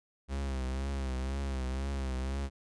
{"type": "tone with vibrato", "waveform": "45% pulse", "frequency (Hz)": 66.6, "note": "C2", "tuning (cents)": 31, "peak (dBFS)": -32, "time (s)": [0.28, 2.5], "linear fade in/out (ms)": 50, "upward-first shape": "triangle", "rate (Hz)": 2, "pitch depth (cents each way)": 72, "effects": ["resampled to 22050 Hz"]}